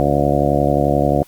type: harmonic tone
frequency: 71.4 Hz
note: D2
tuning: 48 cents flat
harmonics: 1 / 2 / 3 / 4 / 5 / 6 / 7 / 8 / 9 / 10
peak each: -24 / -20 / -24 / -21 / -23 / -31 / -22 / -20 / -23 / -21 dBFS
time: 0-1.23 s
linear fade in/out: 0 ms
effects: white hiss -49 dBFS RMS until 1.27 s + Opus 48 kbps